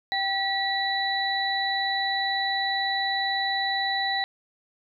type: tone cluster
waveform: sine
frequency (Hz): 782 / 1938 / 3960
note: G5 / B6 / B7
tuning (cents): -4 / -33 / +4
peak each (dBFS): -28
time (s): 0.12-4.24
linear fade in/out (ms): 0
effects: none